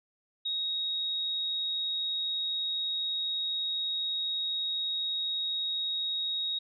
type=tone; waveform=sine; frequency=3772 Hz; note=A#7; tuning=20 cents sharp; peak=-29 dBFS; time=0.45-6.59 s; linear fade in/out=10 ms; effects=none